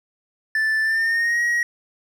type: tone with pitch glide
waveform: triangle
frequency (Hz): 1760 to 1897.2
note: A6 to A#6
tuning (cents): 0 to +30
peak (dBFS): -16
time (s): 0.55-1.63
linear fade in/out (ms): 2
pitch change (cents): +130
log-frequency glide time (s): 0.82-1.41
effects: none